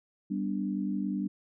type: chord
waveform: sine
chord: G major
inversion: none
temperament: equal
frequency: 196 / 246.9 / 293.7 Hz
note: G3 / B3 / D4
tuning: 0 / 0 / 0 cents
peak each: -31 / -36 / -34 dBFS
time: 0.3-1.28 s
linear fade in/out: 10 ms
effects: none